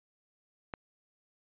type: click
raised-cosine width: 0.5 ms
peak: -22 dBFS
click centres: 0.738 s
effects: resampled to 8000 Hz